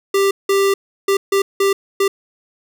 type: tone bursts at uneven times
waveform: square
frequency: 394 Hz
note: G4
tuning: 9 cents sharp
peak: -13 dBFS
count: 6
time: 0.14-0.31 / 0.49-0.74 / 1.08-1.17 / 1.32-1.42 / 1.6-1.73 / 2-2.08 s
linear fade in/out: 5 ms
effects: none